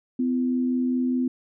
sine tone pair together, 253 / 337.9 Hz, B3 / E4, +42 / +43 cents, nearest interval perfect fourth, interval 501 cents, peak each -21 / -32 dBFS, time 0.19-1.28 s, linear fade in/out 5 ms, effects none

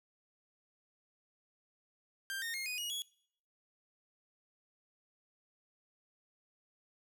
sawtooth tone with pitch steps, 1583 / 1839.5 / 2138 / 2484 / 2887 / 3354 Hz, G6 / A#6 / C7 / D#7 / F#7 / G#7, +17 / -24 / +37 / -3 / -43 / +16 cents, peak -34 dBFS, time 2.3-3.02 s, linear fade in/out 0 ms, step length 120 ms, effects noise-tail reverb RT60 0.6 s tail -23 dB re dry

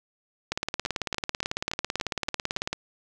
two click trains, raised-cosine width 0.2 ms, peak -14 / -10 dBFS, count 7 / 41, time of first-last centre 0.86-2.569 / 0.52-2.73 s, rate 3.51 / 18.1 Hz, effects none

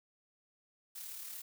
blue noise with amplitude modulation, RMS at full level -44 dBFS, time 0.95-1.42 s, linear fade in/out 10 ms, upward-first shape sine, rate 37.1 Hz, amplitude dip 35%, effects none

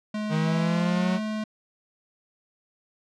square tone with pitch glide, 212.3 to 215.4 Hz, G#3 to A3, +38 to -37 cents, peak -28 dBFS, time 0.14-1.44 s, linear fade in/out 5 ms, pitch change +25 cents, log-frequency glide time 0.96-1.11 s
45% pulse exponential sweep, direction up, 155.56 to 186.7 Hz, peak -23 dBFS, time 0.29-1.2 s, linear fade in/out 50 ms
effects low-pass 5000 Hz 12 dB/octave

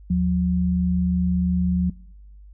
sine tone pair together, 77.05 / 180 Hz, D#2 / F#3, -16 / -47 cents, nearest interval octave + minor third, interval 1469 cents, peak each -24 / -18 dBFS, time 0.1-1.9 s, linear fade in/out 5 ms, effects noise-tail reverb RT60 0.9 s tail -25 dB re dry + added 50 Hz sine -42 dBFS peak until 2.53 s

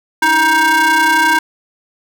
square ring-modulated tone, 311.1 Hz, D#4, in tune, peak -7 dBFS, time 0.22-1.39 s, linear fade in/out 5 ms, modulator 1260 Hz, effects none

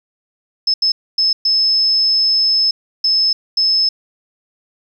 sine tone bursts at uneven times, 5220 Hz, E8, 18 cents flat, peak -11 dBFS, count 6, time 0.67-0.74 / 0.82-0.92 / 1.18-1.33 / 1.45-2.71 / 3.04-3.33 / 3.57-3.89 s, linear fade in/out 5 ms, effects 8-bit

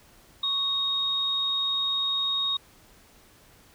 sine tone pair together, 1112 / 3740 Hz, C#6 / A#7, +5 / +5 cents, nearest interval octave + major sixth, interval 2100 cents, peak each -36 / -24 dBFS, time 0.43-2.57 s, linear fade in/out 5 ms, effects pink hiss -56 dBFS RMS until 3.74 s

